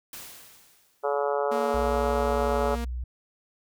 white noise with exponential decay, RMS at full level -39 dBFS, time 0.13-1.33 s, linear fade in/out 2 ms, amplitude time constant 260 ms
harmonic tone, 142.6 Hz, C#3, 49 cents sharp, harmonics 3 / 4 / 5 / 6 / 7 / 8 / 9 / 10, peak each -28 / -28 / -32 / -33 / -36 / -38 / -35 / -42 dBFS, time 1.03-2.76 s, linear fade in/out 20 ms
sawtooth tone with pitch glide, 233.1 to 234.7 Hz, A#3 to A#3, 0 to +12 cents, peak -28 dBFS, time 1.51-2.85 s, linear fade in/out 10 ms, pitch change +12 cents, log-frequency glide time 1.8-1.91 s
sine tone, 61.2 Hz, B1, 15 cents flat, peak -29 dBFS, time 1.74-3.04 s, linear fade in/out 5 ms
effects none

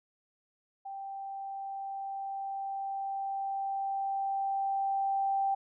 sine tone with level ramp, 784 Hz, G5, in tune, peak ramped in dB -38 to -26 dBFS, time 0.85-5.55 s, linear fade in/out 10 ms, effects none

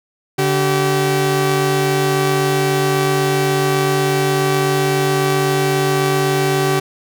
sawtooth tone pair together, 143.91 / 384.2 Hz, D3 / G4, -35 / -35 cents, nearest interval octave + perfect fourth, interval 1700 cents, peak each -14 / -12 dBFS, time 0.38-6.8 s, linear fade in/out 10 ms, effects none

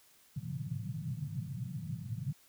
pink band-pass noise, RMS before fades -39 dBFS, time 0.36-2.33 s, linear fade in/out 10 ms, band 110 to 170 Hz, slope 48 dB/octave, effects white hiss -64 dBFS RMS until 2.48 s

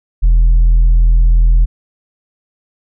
sine tone with tanh clipping, 41.45 Hz, E1, 10 cents sharp, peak -6 dBFS, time 0.22-1.66 s, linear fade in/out 20 ms, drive 2 dB, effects none

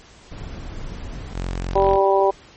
brown noise, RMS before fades -32 dBFS, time 0.31-1.34 s, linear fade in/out 10 ms
sawtooth tone, 44.76 Hz, F1, 43 cents sharp, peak -20 dBFS, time 1.32-1.99 s, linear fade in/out 50 ms
harmonic tone, 195.2 Hz, G3, 7 cents flat, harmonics 2 / 3 / 4 / 5, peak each -17 / -19 / -20 / -21 dBFS, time 1.75-2.31 s, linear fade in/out 10 ms
effects pink hiss -47 dBFS RMS until 2.56 s + MP3 32 kbps

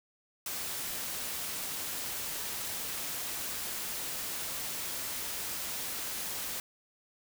white noise, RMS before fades -37 dBFS, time 0.46-6.6 s, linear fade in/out 2 ms, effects none

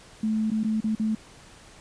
sine tone with dropouts, 218 Hz, A3, 16 cents flat, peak -22 dBFS, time 0.23-1.15 s, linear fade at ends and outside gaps 5 ms, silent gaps 0.504-0.515 / 0.635-0.645 / 0.805-0.841 / 0.952-0.996 s, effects pink hiss -50 dBFS RMS until 1.8 s + resampled to 22050 Hz

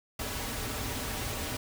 pink noise with comb filter, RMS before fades -35 dBFS, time 0.19-1.57 s, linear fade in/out 5 ms, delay 5.7 ms, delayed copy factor -0.5, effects none

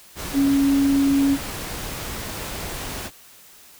sine tone in noise, 277.2 Hz, C#4, in tune, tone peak -15 dBFS, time 0.33-1.38 s, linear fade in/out 50 ms, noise pink, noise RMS -31 dBFS, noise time 0.15-3.11 s, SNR +13 dB, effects white hiss -48 dBFS RMS until 3.79 s

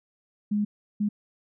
sine tone bursts at uneven times, 207.7 Hz, G#3, in tune, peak -22 dBFS, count 2, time 0.51-0.65 / 1-1.09 s, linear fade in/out 10 ms, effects none

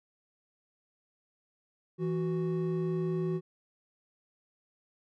triangle tone pair together, 164.81 / 370 Hz, E3 / F#4, 0 / 0 cents, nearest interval octave + major second, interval 1400 cents, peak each -29 / -30 dBFS, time 1.98-3.41 s, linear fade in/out 50 ms, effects none

